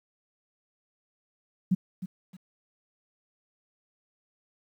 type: tone with echo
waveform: sine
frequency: 185 Hz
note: F#3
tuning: in tune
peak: -19 dBFS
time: 1.71-1.75 s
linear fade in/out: 10 ms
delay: 310 ms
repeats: 2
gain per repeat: -12 dB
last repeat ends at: 2.37 s
effects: 10-bit